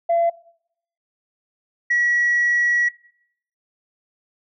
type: tone pair in turn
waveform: sine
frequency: 679 / 1925.5 Hz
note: F5 / B6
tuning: -49 / -44 cents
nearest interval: octave + tritone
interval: 1805 cents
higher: second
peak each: -14 dBFS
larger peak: neither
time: 0.09-0.3 / 1.9-2.89 s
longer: second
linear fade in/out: 10 ms
effects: noise-tail reverb RT60 0.7 s tail -21 dB re dry + tanh soft clip ceiling -12 dBFS